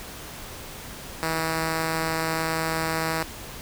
5% pulse tone, 161.4 Hz, E3, 36 cents flat, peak -13 dBFS, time 1.23-3.23 s, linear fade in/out 0 ms, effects pink hiss -39 dBFS RMS until 3.61 s

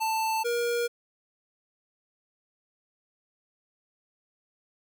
square tone pair in turn, 885 / 474.9 Hz, A5 / A#4, +10 / +32 cents, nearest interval major seventh, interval 1078 cents, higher first, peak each -26 dBFS, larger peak neither, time 0-0.44 / 0.44-0.88 s, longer neither, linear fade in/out 20 ms, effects none

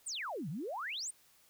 sine exponential two-way sweep, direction down then up, 9397 to 134 to 9397 Hz, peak -37 dBFS, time 0.06-1.11 s, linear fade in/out 10 ms, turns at 0.49 s, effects white hiss -66 dBFS RMS until 1.49 s

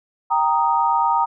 sine chord, Eb major, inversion first, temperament equal, 784 / 932.3 / 1244.5 Hz, G5 / Bb5 / Eb6, 0 / 0 / 0 cents, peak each -22 / -17 / -22 dBFS, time 0.3-1.26 s, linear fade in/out 20 ms, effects none

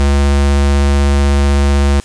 square tone with vibrato, 70.3 Hz, C#2, 25 cents sharp, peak -9 dBFS, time 0-2 s, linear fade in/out 0 ms, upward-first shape sine, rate 16 Hz, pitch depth 8 cents each way, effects white hiss -39 dBFS RMS until 2.04 s + resampled to 22050 Hz

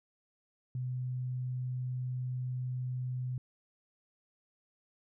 sine tone, 126.5 Hz, B2, 42 cents sharp, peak -33 dBFS, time 0.75-3.38 s, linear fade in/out 2 ms, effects none

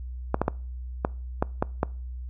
clicks, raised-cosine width 1 ms, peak -8 dBFS, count 7, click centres 0.344 / 0.416 / 0.481 / 1.049 / 1.425 / 1.625 / 1.831 s, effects noise-tail reverb RT60 0.4 s tail -24 dB re dry + added 62 Hz sine -33 dBFS peak until 2.29 s

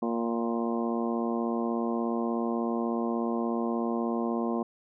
harmonic tone with a mistuned harmonic, 116.54 Hz, A#2, in tune, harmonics 2 / 3 / 4 / 5 / 6 / 7 / 8 / 9, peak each -29 / -33 / -36 / -39 / -38 / -42 / -43 / -39 dBFS, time 0.02-4.63 s, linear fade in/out 5 ms, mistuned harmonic 7, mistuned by -37 cents, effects none

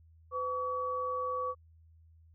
sine tone pair together, 506 / 1135.9 Hz, B4 / C#6, +42 / +42 cents, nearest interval octave + major second, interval 1400 cents, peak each -36 / -33 dBFS, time 0.31-1.55 s, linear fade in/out 50 ms, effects added 81 Hz sine -57 dBFS peak until 2.34 s

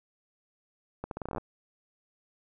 accelerating click train, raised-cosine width 1 ms, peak -21 dBFS, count 12, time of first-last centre 1.04-1.382 s, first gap 72 ms, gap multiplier 0.81, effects none

